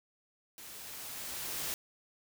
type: noise with level ramp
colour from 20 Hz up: white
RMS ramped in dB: -49 to -36 dBFS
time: 0.58-1.74 s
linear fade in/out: 0 ms
effects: none